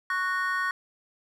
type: chord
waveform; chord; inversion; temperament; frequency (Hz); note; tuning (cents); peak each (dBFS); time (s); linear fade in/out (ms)
triangle; F# major; second; just; 1110 / 1480 / 1850; C#6 / F#6 / A#6; +2 / 0 / -14; -28; 0.1-0.71; 2
effects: none